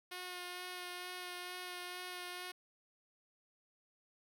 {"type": "tone with vibrato", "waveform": "5% pulse", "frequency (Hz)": 360, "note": "F#4", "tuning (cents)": -47, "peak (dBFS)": -32, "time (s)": [0.11, 2.52], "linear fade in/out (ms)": 10, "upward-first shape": "sine", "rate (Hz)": 2.2, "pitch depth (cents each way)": 14, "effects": []}